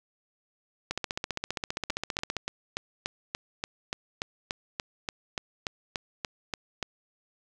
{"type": "two click trains", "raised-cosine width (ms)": 0.2, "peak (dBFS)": [-13, -13], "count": [23, 18], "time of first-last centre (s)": [[0.91, 2.367], [1.9, 6.828]], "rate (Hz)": [15.1, 3.45], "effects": []}